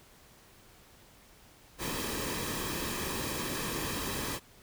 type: noise with comb filter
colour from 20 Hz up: pink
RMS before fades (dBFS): -35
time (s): 1.78-4.4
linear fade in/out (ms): 50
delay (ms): 1.4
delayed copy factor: -0.55
effects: pink hiss -58 dBFS RMS until 4.62 s